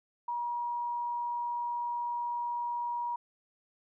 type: tone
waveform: sine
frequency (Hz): 956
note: A#5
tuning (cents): +43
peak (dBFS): -31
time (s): 0.28-3.16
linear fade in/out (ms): 5
effects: none